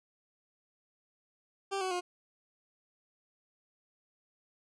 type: tone with pitch steps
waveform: 20% pulse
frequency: 392.1 / 374.2 / 357.1 Hz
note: G4 / F#4 / F4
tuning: 0 / +20 / +39 cents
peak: -27 dBFS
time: 1.71-2.01 s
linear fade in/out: 20 ms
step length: 100 ms
effects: resampled to 22050 Hz